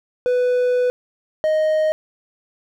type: tone pair in turn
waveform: triangle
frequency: 496.3 / 622.6 Hz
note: B4 / D#5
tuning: +8 / +1 cents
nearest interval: major third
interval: 393 cents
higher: second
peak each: -13 dBFS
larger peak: neither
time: 0.26-0.9 / 1.44-1.92 s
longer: first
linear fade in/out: 0 ms
effects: none